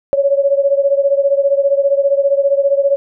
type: beating tone pair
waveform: sine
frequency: 553 / 568 Hz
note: C#5 / C#5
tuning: -4 / +42 cents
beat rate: 15 Hz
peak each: -12 / -15 dBFS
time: 0.13-2.96 s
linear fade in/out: 0 ms
effects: none